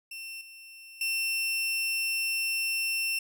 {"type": "tone with level steps", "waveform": "sawtooth", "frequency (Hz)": 2700, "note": "E7", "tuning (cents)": 41, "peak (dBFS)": [-35, -43, -24], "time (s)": [0.11, 3.19], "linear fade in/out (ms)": 5, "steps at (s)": [0.41, 1.01], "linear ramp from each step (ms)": 2, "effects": []}